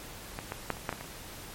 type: clicks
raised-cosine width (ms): 0.5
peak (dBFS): -20 / -19 / -13 / -30 / -14 / -19 / -24 / -30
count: 8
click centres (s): 0.389 / 0.521 / 0.703 / 0.769 / 0.892 / 0.927 / 1.01 / 1.043
effects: pink hiss -45 dBFS RMS until 1.54 s + MP3 64 kbps